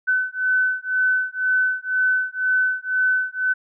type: beating tone pair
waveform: sine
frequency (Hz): 1511 / 1513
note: F#6 / F#6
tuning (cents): +36 / +38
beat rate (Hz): 2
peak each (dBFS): -21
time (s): 0.07-3.54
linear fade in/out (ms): 20
effects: none